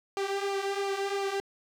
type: tone with flanger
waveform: sawtooth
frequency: 395.5 Hz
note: G4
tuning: 15 cents sharp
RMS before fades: -31 dBFS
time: 0.17-1.4 s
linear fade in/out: 0 ms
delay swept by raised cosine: 0.54 to 3.44 ms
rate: 2.9 Hz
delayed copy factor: -0.65
effects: low-pass 7000 Hz 12 dB/octave + 9-bit